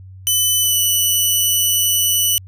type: tone with pitch glide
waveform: 10% pulse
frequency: 3000 to 2969 Hz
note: F#7 to F#7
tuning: +23 to +5 cents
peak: -6 dBFS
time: 0.27-2.38 s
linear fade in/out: 0 ms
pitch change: -18 cents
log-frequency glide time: 0.61-0.78 s
effects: added 94 Hz sine -35 dBFS peak until 2.47 s